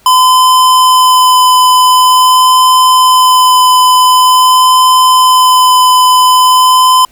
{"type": "tone with vibrato", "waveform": "square", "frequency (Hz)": 1016, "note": "B5", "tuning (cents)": 49, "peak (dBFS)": -4, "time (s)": [0.06, 7.05], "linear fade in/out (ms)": 2, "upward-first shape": "sine", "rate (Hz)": 0.46, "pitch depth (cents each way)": 9, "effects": ["pink hiss -46 dBFS RMS until 7.11 s"]}